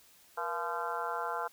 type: harmonic tone with a mistuned harmonic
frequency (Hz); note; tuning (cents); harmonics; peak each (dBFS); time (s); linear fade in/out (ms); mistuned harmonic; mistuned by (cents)
171.4; F3; -32; 3 / 4 / 5 / 6 / 7 / 8 / 9; -41 / -40 / -39 / -39 / -45 / -38 / -46; 0.37-1.48; 10; 3; -120
effects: white hiss -61 dBFS RMS until 1.52 s